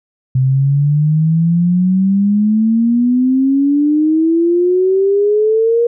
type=exponential sweep; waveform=sine; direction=up; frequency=128.4 to 475.9 Hz; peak=-9 dBFS; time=0.35-5.87 s; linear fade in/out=5 ms; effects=none